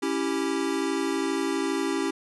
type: chord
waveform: square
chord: C# diminished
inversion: none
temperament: equal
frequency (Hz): 277.2 / 329.6 / 392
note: C#4 / E4 / G4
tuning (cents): 0 / 0 / 0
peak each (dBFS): -30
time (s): 0.02-2.11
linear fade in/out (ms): 10
effects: resampled to 24000 Hz

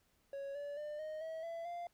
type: tone with pitch steps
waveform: triangle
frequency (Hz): 554.4 / 575.6 / 597.6 / 620.5 / 644.2 / 668.9 / 694.5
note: C#5 / D5 / D5 / D#5 / E5 / E5 / F5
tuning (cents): 0 / -35 / +30 / -5 / -40 / +25 / -10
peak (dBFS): -39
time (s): 0.33-1.87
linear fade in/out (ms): 2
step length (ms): 220
effects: pink hiss -75 dBFS RMS until 1.93 s

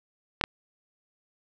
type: clicks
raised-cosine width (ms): 0.3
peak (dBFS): -7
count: 2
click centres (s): 0.412 / 0.439
effects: none

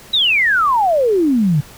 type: exponential sweep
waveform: sine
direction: down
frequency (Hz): 3951 to 138.59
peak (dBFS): -11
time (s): 0.13-1.61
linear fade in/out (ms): 10
effects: pink hiss -40 dBFS RMS until 1.77 s

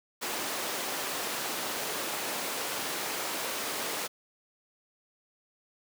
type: high-pass noise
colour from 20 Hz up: pink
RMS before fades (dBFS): -34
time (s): 0.21-4.08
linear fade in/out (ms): 20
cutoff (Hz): 380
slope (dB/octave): 12
effects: none

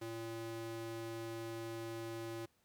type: tone with high-pass filter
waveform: square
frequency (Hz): 114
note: A#2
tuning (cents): -38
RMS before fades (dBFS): -44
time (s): 0.01-2.46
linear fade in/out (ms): 10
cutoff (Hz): 230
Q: 4.3
effects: pink hiss -75 dBFS RMS until 2.64 s + high-pass 60 Hz 12 dB/octave

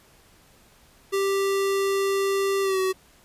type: tone with pitch glide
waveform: square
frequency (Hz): 392.5 to 377.2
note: G4 to F#4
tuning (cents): +2 to +33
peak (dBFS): -22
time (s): 1.12-2.93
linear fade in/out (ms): 20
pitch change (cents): -69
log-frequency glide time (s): 2.62-2.79
effects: pink hiss -56 dBFS RMS until 3.24 s + resampled to 32000 Hz

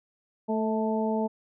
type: harmonic tone with a mistuned harmonic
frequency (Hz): 220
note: A3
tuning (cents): 0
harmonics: 1 / 2 / 3 / 4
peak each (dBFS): -27 / -30 / -32 / -33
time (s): 0.48-1.28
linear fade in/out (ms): 20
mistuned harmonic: 3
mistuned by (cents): -26
effects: none

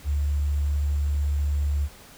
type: tone with sample-and-hold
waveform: sine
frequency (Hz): 72.4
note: D2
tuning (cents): -24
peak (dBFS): -21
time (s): 0.04-1.89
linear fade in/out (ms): 50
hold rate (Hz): 7350
effects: pink hiss -48 dBFS RMS until 2.17 s

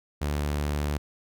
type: tone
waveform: sawtooth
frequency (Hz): 73.42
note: D2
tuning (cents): 0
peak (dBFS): -22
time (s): 0.21-0.98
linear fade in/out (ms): 10
effects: none

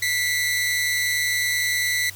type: tone pair together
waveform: sawtooth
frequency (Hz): 1975.5 / 2126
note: B6 / C7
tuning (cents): 0 / +27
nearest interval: minor second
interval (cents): 127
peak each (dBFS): -18 / -24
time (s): 0.02-2.1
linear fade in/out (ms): 5
effects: added 96 Hz sine -44 dBFS peak until 2.15 s + white hiss -43 dBFS RMS until 2.15 s

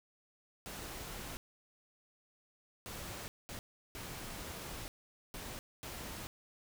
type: noise bursts at uneven times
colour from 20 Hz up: pink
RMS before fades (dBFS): -45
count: 6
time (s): 0.66-1.37 / 2.86-3.28 / 3.49-3.59 / 3.95-4.88 / 5.34-5.59 / 5.83-6.27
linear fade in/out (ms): 0
effects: none

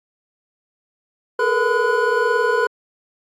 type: tone cluster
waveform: triangle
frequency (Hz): 426.8 / 463.7 / 485.4 / 1008 / 1463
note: G#4 / A#4 / B4 / B5 / F#6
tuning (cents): +47 / -9 / -30 / +35 / -20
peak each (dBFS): -20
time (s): 1.39-2.67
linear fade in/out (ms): 5
effects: AAC 64 kbps

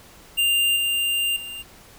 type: tone with level steps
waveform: square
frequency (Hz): 2794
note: F7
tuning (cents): 0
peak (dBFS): -18 / -21 / -33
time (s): 0.37-1.63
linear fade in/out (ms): 20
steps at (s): 0.76 / 1.36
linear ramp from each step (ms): 5
effects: pink hiss -48 dBFS RMS until 1.98 s

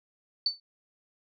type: tone with exponential decay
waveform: sine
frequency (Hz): 4514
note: C#8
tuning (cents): +31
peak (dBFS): -20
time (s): 0.46-0.6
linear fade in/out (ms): 2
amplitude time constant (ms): 29
effects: none

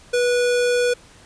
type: tone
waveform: square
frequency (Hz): 488.5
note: B4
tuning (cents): -19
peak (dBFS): -17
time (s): 0.13-0.94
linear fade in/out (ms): 10
effects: pink hiss -48 dBFS RMS until 1.25 s + resampled to 22050 Hz

